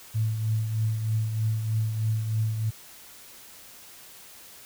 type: tone with tremolo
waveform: sine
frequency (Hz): 110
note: A2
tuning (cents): 0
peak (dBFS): -21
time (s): 0.14-2.71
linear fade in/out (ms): 20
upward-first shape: triangle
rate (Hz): 3.2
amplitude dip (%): 55
effects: white hiss -48 dBFS RMS until 4.65 s